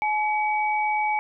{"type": "tone pair together", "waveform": "sine", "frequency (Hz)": [851, 2272], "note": ["G#5", "C#7"], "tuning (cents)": [42, 42], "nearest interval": "octave + perfect fourth", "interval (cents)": 1700, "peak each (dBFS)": [-22, -27], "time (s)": [0.02, 1.19], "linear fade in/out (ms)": 0, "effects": []}